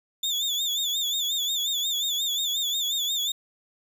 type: tone with vibrato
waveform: 35% pulse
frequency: 3528 Hz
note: A7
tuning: 4 cents sharp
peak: -23 dBFS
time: 0.23-3.32 s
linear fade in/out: 5 ms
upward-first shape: sine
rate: 5.6 Hz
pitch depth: 89 cents each way
effects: none